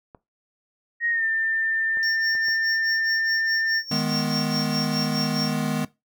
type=clicks; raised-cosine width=1 ms; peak=-29 dBFS; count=4; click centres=0.148 / 1.972 / 2.352 / 2.484 s
type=tone with pitch glide; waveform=sine; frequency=1873 to 1794.6 Hz; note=A#6 to A6; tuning=+8 to +34 cents; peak=-21 dBFS; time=1-3.83 s; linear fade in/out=50 ms; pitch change=-74 cents; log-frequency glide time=1.1-1.25 s
type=tone with tremolo; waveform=triangle; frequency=5500 Hz; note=F8; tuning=27 cents flat; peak=-24 dBFS; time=2.03-5.53 s; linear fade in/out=0 ms; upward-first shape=sine; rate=4.8 Hz; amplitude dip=80%
type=chord; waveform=square; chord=G# minor; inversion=second; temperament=equal with one note detuned; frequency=155.56 / 209.2 / 246.9 Hz; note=D#3 / G#3 / B3; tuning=0 / +13 / 0 cents; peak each=-28 dBFS; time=3.91-5.85 s; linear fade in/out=5 ms
effects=noise-tail reverb RT60 0.2 s tail -18 dB re dry